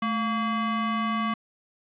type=ring-modulated tone; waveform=square; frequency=459.7 Hz; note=A#4; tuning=24 cents flat; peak=-22 dBFS; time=0.02-1.34 s; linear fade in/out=5 ms; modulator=678 Hz; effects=resampled to 8000 Hz + 9-bit